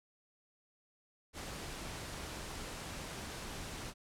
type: noise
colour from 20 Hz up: pink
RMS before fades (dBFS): -44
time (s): 1.33-3.94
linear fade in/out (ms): 50
effects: low-pass 10000 Hz 12 dB/octave